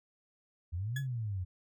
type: exponential two-way sweep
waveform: sine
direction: up then down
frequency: 80.2 to 139.7 to 87.7 Hz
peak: -33 dBFS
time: 0.72-1.45 s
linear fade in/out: 20 ms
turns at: 1 s
type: tone with exponential decay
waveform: 35% pulse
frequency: 1692 Hz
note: G#6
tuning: 32 cents sharp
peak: -33 dBFS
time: 0.96-1.07 s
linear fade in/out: 5 ms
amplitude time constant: 23 ms
effects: none